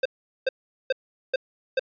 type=tone bursts; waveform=square; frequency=523.3 Hz; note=C5; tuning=in tune; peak=-20 dBFS; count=5; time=0.03-1.795 s; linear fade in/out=5 ms; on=25 ms; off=410 ms; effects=resampled to 11025 Hz